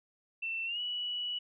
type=tone with pitch glide; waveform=sine; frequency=2682 to 2942 Hz; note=E7 to F#7; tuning=+29 to -11 cents; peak=-33 dBFS; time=0.42-1.39 s; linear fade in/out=10 ms; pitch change=+160 cents; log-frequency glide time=0.65-0.8 s; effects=none